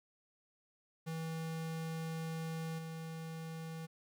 square tone with level steps, 162.1 Hz, E3, 29 cents flat, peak -39 / -43 dBFS, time 1.06-3.87 s, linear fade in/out 20 ms, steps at 2.78 s, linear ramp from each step 10 ms, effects 13-bit

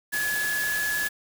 sine tone in noise, 1700 Hz, G#6, 40 cents sharp, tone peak -25 dBFS, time 0.12-1.09 s, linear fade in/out 20 ms, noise white, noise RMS -32 dBFS, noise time 0.12-1.09 s, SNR +4 dB, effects none

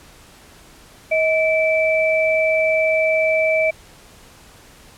sine tone pair together, 635 / 2320 Hz, D#5 / D7, +35 / -22 cents, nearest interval octave + minor seventh, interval 2243 cents, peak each -16 / -19 dBFS, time 1.11-3.71 s, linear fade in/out 10 ms, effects pink hiss -46 dBFS RMS until 4.97 s + low-pass 12000 Hz 12 dB/octave

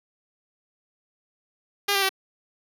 5% pulse tone with pitch steps, 403.8 / 393.9 / 384.2 Hz, G#4 / G4 / G4, -49 / +8 / -35 cents, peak -9 dBFS, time 1.88-2.093 s, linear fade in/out 10 ms, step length 71 ms, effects none

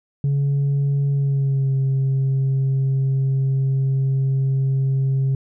sine tone with pitch glide, 140.3 to 134.51 Hz, C#3 to C3, +21 to +48 cents, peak -14 dBFS, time 0.24-5.35 s, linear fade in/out 2 ms, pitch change -73 cents, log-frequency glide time 1.11-1.74 s, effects tanh soft clip ceiling -15 dBFS

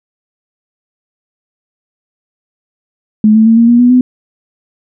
sine tone with pitch steps, 214.4 / 220.2 / 226.1 / 232.2 / 238.4 / 244.9 / 251.5 Hz, A3 / A3 / A3 / A#3 / A#3 / B3 / B3, -45 / +2 / +47 / -7 / +39 / -14 / +32 cents, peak -3 dBFS, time 3.24-4.01 s, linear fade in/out 2 ms, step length 110 ms, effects none

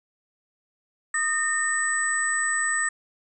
sine tone cluster, 1234 / 1831 / 7970 Hz, D#6 / A#6 / B8, -15 / -32 / +15 cents, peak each -30 / -24 / -27 dBFS, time 1.14-2.89 s, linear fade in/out 5 ms, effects none

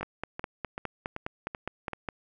two click trains, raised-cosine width 0.5 ms, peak -20 / -17 dBFS, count 6 / 11, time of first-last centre 0.01-1.933 / 0.03-2.088 s, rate 2.6 / 4.86 Hz, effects none

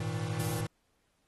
square chord, Ab suspended second, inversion none, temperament equal with one note detuned, 103.83 / 116.54 / 159.38 Hz, Ab2 / Bb2 / Eb3, 0 / 0 / +42 cents, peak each -38 / -37 / -37 dBFS, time 0-0.67 s, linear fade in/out 5 ms
blue noise, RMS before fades -39 dBFS, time 0.39-0.61 s, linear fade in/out 10 ms
effects pink hiss -75 dBFS RMS until 1.27 s + AAC 32 kbps

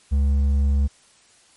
sine tone with hard clipping, 70.1 Hz, C#2, 20 cents sharp, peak -17 dBFS, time 0.11-0.88 s, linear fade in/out 20 ms, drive 4 dB, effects white hiss -55 dBFS RMS until 1.56 s + MP3 48 kbps

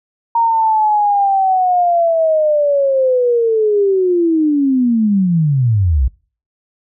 sine linear sweep, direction down, 932.3 to 57 Hz, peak -10 dBFS, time 0.35-6.08 s, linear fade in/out 5 ms, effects noise-tail reverb RT60 0.4 s tail -23 dB re dry

